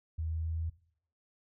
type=tone with pitch steps; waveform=sine; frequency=80.2 / 80.71 / 81.23 / 81.74 Hz; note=E2 / E2 / E2 / E2; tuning=-47 / -36 / -25 / -14 cents; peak=-32 dBFS; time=0.18-0.7 s; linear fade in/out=10 ms; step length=130 ms; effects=noise-tail reverb RT60 0.6 s tail -19 dB re dry